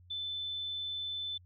sine tone, 3520 Hz, A7, in tune, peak -35 dBFS, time 0.1-1.38 s, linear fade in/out 10 ms, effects added 89 Hz sine -56 dBFS peak until 1.45 s

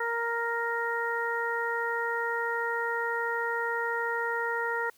harmonic tone, 466.2 Hz, A#4, in tune, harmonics 1 / 2 / 3 / 4, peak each -33 / -33 / -33 / -33 dBFS, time 0-4.9 s, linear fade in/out 5 ms, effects white hiss -62 dBFS RMS until 4.97 s

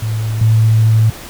sine tone pair in turn, 110 / 110.83 Hz, A2 / A2, 0 / +13 cents, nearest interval unison, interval 13 cents, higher second, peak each -15 / -7 dBFS, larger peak second, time 0.02-0.41 / 0.41-1.1 s, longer second, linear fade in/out 5 ms, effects pink hiss -32 dBFS RMS until 1.29 s

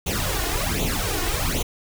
pink noise with flanger, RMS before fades -24 dBFS, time 0.06-1.63 s, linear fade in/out 10 ms, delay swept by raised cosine 0.29 to 2.79 ms, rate 1.3 Hz, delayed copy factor +0.8, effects none

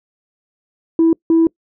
sine tone bursts at uneven times, 328.3 Hz, E4, 7 cents flat, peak -7 dBFS, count 2, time 0.99-1.13 / 1.3-1.47 s, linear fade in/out 2 ms, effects noise-tail reverb RT60 0.1 s tail -26 dB re dry + tanh soft clip ceiling -6 dBFS

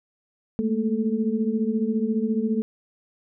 sine tone cluster, 213.5 / 228 / 436.8 Hz, G#3 / A#3 / A4, +48 / -38 / -13 cents, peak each -25 / -24 / -29 dBFS, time 0.59-2.62 s, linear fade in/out 0 ms, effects none

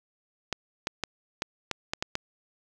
clicks, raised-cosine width 0.2 ms, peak -11 dBFS, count 8, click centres 0.527 / 0.871 / 1.037 / 1.421 / 1.713 / 1.935 / 2.025 / 2.154 s, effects none

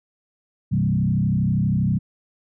sine tone with frequency modulation, 156.5 Hz, D#3, 10 cents sharp, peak -17 dBFS, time 0.71-1.99 s, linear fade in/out 20 ms, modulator 32.5 Hz, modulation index 1.7, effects none

